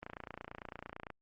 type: click train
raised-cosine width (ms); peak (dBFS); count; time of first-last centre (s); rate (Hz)
0.5; -28; 32; 0.03-1.103; 28.9
effects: Opus 24 kbps

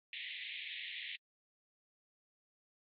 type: band-pass noise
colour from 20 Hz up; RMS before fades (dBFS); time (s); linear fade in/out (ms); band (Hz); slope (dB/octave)
pink; -45; 0.13-1.16; 2; 1900 to 3800; 96
effects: AAC 32 kbps

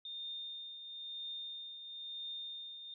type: tone with tremolo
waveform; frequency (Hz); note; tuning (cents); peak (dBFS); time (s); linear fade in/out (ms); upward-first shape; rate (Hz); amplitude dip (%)
sine; 3637; A#7; -43; -40; 0.05-2.94; 2; triangle; 1; 55
effects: none

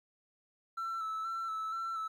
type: tone with vibrato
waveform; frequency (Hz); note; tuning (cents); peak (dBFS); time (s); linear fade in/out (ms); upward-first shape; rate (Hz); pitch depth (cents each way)
triangle; 1326; E6; +10; -32; 0.77-2.08; 10; square; 2.1; 24
effects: tanh soft clip ceiling -29 dBFS + 12-bit

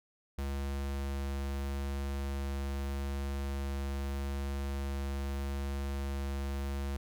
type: tone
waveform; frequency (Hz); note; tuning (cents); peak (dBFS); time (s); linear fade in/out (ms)
square; 69.2; C#2; -2; -34; 0.38-6.97; 5
effects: none

